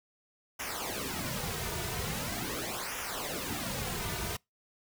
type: noise with flanger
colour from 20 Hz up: pink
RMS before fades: -36 dBFS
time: 0.59-4.37 s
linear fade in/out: 10 ms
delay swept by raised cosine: 0.23 to 3.73 ms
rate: 0.42 Hz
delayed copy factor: -0.8
effects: noise-tail reverb RT60 0.2 s tail -26 dB re dry